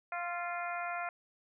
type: harmonic tone with a mistuned harmonic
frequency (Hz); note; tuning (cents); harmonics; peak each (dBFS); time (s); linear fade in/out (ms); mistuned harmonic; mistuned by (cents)
349.2; F4; 0; 2 / 3 / 4 / 5 / 6 / 7; -38 / -44 / -40 / -47 / -45 / -46; 0.12-1.09; 2; 4; -18
effects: none